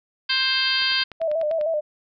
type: harmonic tone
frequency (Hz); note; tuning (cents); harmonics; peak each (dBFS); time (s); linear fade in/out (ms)
526; C5; +9; 2 / 3 / 4 / 5 / 6 / 7 / 8 / 9; -34 / -26 / -31 / -28 / -25 / -29 / -28 / -25; 0.29-1.04; 10
type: click train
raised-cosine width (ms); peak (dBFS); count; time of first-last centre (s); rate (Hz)
0.3; -23; 9; 0.82-1.612; 10.1
type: tone with vibrato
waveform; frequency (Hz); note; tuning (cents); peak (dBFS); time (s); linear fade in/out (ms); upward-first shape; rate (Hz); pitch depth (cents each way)
sine; 628; D#5; +16; -20; 1.2-1.81; 20; square; 6.5; 72
effects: none